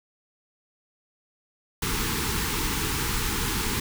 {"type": "band-stop noise", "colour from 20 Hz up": "pink", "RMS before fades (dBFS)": -27, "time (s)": [1.82, 3.8], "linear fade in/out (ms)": 5, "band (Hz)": [470, 820], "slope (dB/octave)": 96, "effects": []}